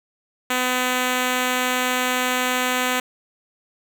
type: tone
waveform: 5% pulse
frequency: 252.2 Hz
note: B3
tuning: 36 cents sharp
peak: -8 dBFS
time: 0.5-3 s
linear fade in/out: 5 ms
effects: none